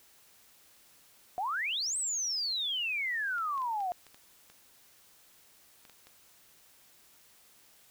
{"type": "exponential two-way sweep", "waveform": "sine", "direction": "up then down", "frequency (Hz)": [698.5, 8372, 698.5], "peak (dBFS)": -30, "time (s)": [1.38, 3.92], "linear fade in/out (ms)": 0, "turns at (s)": 1.97}
{"type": "clicks", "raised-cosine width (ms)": 0.2, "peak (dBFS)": -36, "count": 10, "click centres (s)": [3.383, 3.578, 3.619, 3.805, 4.067, 4.145, 4.5, 5.852, 5.897, 6.07]}
{"effects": ["white hiss -61 dBFS RMS until 7.9 s"]}